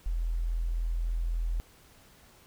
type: tone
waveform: sine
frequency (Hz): 41.78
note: E1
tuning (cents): +24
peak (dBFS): -27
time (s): 0.06-1.6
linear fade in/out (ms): 0
effects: pink hiss -58 dBFS RMS until 2.46 s